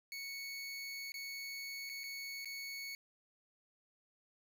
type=tone with dropouts; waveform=25% pulse; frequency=2217 Hz; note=C#7; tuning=in tune; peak=-39 dBFS; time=0.12-2.95 s; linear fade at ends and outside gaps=1 ms; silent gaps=1.12-1.141 / 1.893-1.897 / 2.035-2.039 / 2.447-2.456 s; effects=none